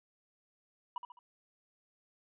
triangle tone with echo, 974 Hz, B5, 24 cents flat, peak -33 dBFS, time 0.96-0.98 s, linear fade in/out 2 ms, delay 70 ms, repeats 3, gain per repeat -7 dB, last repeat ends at 1.19 s, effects resampled to 8000 Hz

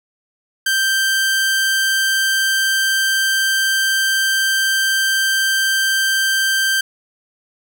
sawtooth tone, 1568 Hz, G6, in tune, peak -11 dBFS, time 0.66-6.81 s, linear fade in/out 5 ms, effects none

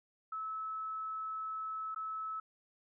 sine tone with dropouts, 1300 Hz, E6, 24 cents flat, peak -37 dBFS, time 0.32-2.4 s, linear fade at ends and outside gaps 5 ms, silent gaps 1.947-1.96 s, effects none

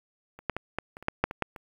clicks, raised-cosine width 0.5 ms, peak -30 / -11 / -16 / -14 / -26 / -30 / -10 / -7 / -20 / -11 / -26 dBFS, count 11, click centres 0.39 / 0.497 / 0.566 / 0.786 / 0.969 / 1.026 / 1.084 / 1.24 / 1.311 / 1.423 / 1.562 s, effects 8-bit

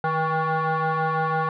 sine tone with frequency modulation, 156.5 Hz, D#3, 10 cents sharp, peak -19 dBFS, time 0.04-1.49 s, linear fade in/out 2 ms, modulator 319 Hz, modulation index 4, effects tanh soft clip ceiling -18 dBFS

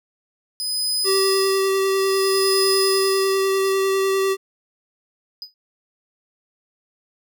sawtooth tone with tremolo, 5010 Hz, D#8, 11 cents sharp, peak -17 dBFS, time 0.6-3.72 s, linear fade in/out 0 ms, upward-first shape sine, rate 0.6 Hz, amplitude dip 85%
square tone with vibrato, 386.8 Hz, G4, 23 cents flat, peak -18 dBFS, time 1.04-4.37 s, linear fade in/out 50 ms, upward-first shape triangle, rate 10 Hz, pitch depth 12 cents each way
triangle tone with exponential decay, 4978 Hz, D#8, in tune, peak -25 dBFS, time 5.42-5.54 s, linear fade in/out 1 ms, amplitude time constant 24 ms
effects none

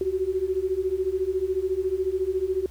sine beating tone pair, 367.3 / 381.3 Hz, F#4 / G4, -13 / -48 cents, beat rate 14 Hz, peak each -27 / -25 dBFS, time 0.01-2.66 s, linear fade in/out 2 ms, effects added 72 Hz sine -42 dBFS peak until 2.7 s + pink hiss -54 dBFS RMS until 2.7 s

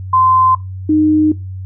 sine tone pair in turn, 1034 / 307.4 Hz, C6 / D#4, -21 / -21 cents, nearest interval octave + major sixth, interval 2100 cents, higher first, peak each -8 dBFS, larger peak neither, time 0.13-0.55 / 0.89-1.32 s, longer second, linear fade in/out 5 ms, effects noise-tail reverb RT60 0.2 s tail -18 dB re dry + added 94 Hz sine -23 dBFS peak until 1.65 s

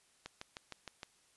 click train, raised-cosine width 0.2 ms, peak -26 dBFS, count 6, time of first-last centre 0.26-1.032 s, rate 6.48 Hz, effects white hiss -69 dBFS RMS until 1.36 s + resampled to 24000 Hz

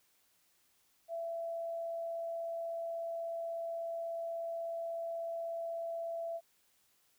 sine tone with amplitude modulation, 669 Hz, E5, 25 cents sharp, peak -35 dBFS, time 1.08-6.41 s, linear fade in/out 50 ms, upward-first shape sine, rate 76.4 Hz, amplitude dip 25%, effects white hiss -72 dBFS RMS until 7.18 s

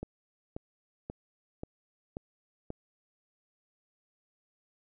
click train, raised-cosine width 2 ms, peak -24 dBFS, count 6, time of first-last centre 0.03-2.704 s, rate 1.87 Hz, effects none

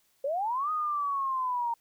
sine linear two-way sweep, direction up then down, 523.3 to 1253 to 924 Hz, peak -27 dBFS, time 0.24-1.74 s, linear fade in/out 5 ms, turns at 0.71 s, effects white hiss -69 dBFS RMS until 1.8 s

